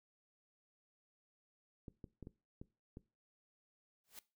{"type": "clicks", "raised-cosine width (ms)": 3, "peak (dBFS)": -36, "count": 6, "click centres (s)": [1.882, 2.042, 2.227, 2.271, 2.615, 2.971]}
{"type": "noise with exponential growth", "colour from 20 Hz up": "white", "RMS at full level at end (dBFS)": -48, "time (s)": [4.04, 4.19], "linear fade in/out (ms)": 1, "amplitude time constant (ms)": 31}
{"effects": ["noise-tail reverb RT60 0.3 s tail -20 dB re dry"]}